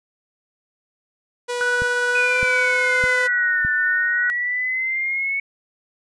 sawtooth tone with pitch glide, 487.7 to 505.2 Hz, B4 to B4, -22 to +39 cents, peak -19 dBFS, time 1.48-3.28 s, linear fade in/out 20 ms, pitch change +61 cents, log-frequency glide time 2.11-2.41 s
sine tone with tremolo, 1480 Hz, F#6, in tune, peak -18 dBFS, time 1.61-4.3 s, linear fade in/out 0 ms, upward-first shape triangle, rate 2.3 Hz, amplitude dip 25%
click train, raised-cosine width 5 ms, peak -17 dBFS, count 4, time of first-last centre 1.82-3.649 s, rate 1.64 Hz
sine exponential two-way sweep, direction down then up, 2489 to 1779 to 2220 Hz, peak -20 dBFS, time 2.15-5.4 s, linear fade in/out 5 ms, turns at 3.71 s
effects resampled to 22050 Hz

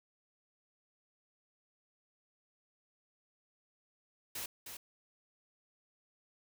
white noise with echo, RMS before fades -41 dBFS, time 4.35-4.46 s, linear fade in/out 5 ms, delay 310 ms, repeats 1, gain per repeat -6 dB, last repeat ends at 4.77 s, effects none

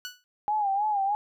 15% pulse tone with exponential decay, 1478 Hz, F#6, 2 cents flat, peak -25 dBFS, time 0.05-0.24 s, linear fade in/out 0 ms, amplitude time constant 40 ms
sine tone with vibrato, 817 Hz, G#5, 29 cents flat, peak -23 dBFS, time 0.48-1.15 s, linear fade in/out 0 ms, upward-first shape sine, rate 3.2 Hz, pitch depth 88 cents each way
effects none

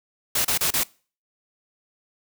white noise bursts, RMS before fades -22 dBFS, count 4, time 0.35-0.835 s, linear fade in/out 5 ms, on 98 ms, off 31 ms, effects noise-tail reverb RT60 0.4 s tail -24 dB re dry

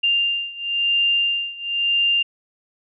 sine beating tone pair, 2794 / 2794.98 Hz, F7 / F7, 0 / +1 cents, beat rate 0.98 Hz, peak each -20 / -22 dBFS, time 0.03-2.23 s, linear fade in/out 10 ms, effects none

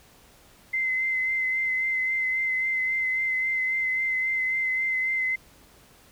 sine tone with vibrato, 2062 Hz, C7, 26 cents flat, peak -23 dBFS, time 0.73-5.36 s, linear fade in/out 10 ms, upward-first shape sine, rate 3.7 Hz, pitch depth 19 cents each way, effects pink hiss -55 dBFS RMS until 6.11 s

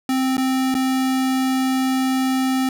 square tone with dropouts, 261.6 Hz, C4, in tune, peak -18 dBFS, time 0.09-2.69 s, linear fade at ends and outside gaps 2 ms, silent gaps 0.369-0.379 / 0.743-0.75 s, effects none

